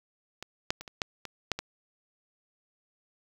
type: clicks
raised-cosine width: 0.2 ms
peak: -21 / -9 / -24 / -26 / -11 / -21 / -9 / -17 dBFS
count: 8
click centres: 0.426 / 0.705 / 0.81 / 0.878 / 1.018 / 1.253 / 1.517 / 1.59 s
effects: 7-bit